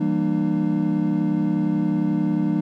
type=chord; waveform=triangle; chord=E half-diminished seventh; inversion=none; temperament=equal with one note detuned; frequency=164.81 / 196 / 233.1 / 301.1 Hz; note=E3 / G3 / Bb3 / D4; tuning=0 / 0 / 0 / +43 cents; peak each=-23 / -22 / -24 / -21 dBFS; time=0-2.61 s; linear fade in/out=10 ms; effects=none